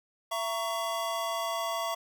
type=chord; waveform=square; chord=A# diminished; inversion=second; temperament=just; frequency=671.3 / 932.3 / 1118.8 Hz; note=E5 / A#5 / C#6; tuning=+31 / 0 / +16 cents; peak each=-34 / -38 / -35 dBFS; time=0.31-1.95 s; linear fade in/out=10 ms; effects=none